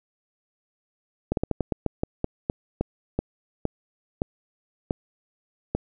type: slowing click train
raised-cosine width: 2 ms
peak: -10 dBFS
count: 16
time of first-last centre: 1.32-5.75 s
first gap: 52 ms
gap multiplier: 1.22
effects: none